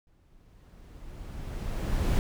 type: noise with exponential growth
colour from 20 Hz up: brown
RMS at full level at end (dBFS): -23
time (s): 0.07-2.19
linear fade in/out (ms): 1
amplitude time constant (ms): 460
effects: none